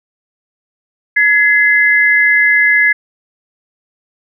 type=tone pair together; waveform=sine; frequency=1688.9 / 2053 Hz; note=G#6 / C7; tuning=+29 / -33 cents; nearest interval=minor third; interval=338 cents; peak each=-10 dBFS; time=1.16-2.93 s; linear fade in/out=10 ms; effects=none